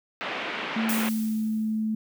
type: band-pass noise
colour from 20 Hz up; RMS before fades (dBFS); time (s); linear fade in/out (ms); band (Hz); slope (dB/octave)
white; -32; 0.21-1.09; 0; 190 to 2800; 24
type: tone with pitch glide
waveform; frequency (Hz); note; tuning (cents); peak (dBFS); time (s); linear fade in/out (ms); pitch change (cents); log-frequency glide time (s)
sine; 223.5 to 218.1; A3 to A3; +27 to -15; -24; 0.76-1.95; 5; -42; 0.87-1.35
type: noise with exponential decay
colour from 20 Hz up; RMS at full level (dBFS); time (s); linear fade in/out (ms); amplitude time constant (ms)
blue; -29; 0.89-1.95; 2; 230
effects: none